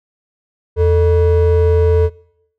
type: ring-modulated tone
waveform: triangle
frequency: 262.3 Hz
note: C4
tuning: 4 cents sharp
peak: -4 dBFS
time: 0.76-2.1 s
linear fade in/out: 50 ms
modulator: 179 Hz
effects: noise-tail reverb RT60 0.7 s tail -22 dB re dry